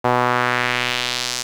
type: tone with band-pass filter sweep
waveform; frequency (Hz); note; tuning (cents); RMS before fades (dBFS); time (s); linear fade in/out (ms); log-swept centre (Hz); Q
sawtooth; 123.47; B2; 0; -20; 0.04-1.43; 10; 820 to 6100; 1.5
effects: 7-bit